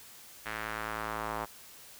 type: tone with band-pass filter sweep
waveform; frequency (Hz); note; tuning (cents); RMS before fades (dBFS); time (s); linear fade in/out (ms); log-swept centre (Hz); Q
square; 54.7; A1; -9; -37; 0.45-1.46; 20; 1800 to 980; 1.8
effects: white hiss -52 dBFS RMS until 1.99 s